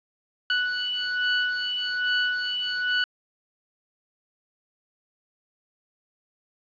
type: beating tone pair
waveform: 25% pulse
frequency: 1480 / 1481.2 Hz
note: F#6 / F#6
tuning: 0 / +1 cents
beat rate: 1.2 Hz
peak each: -23 dBFS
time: 0.5-3.04 s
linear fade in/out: 2 ms
effects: resampled to 11025 Hz + 8-bit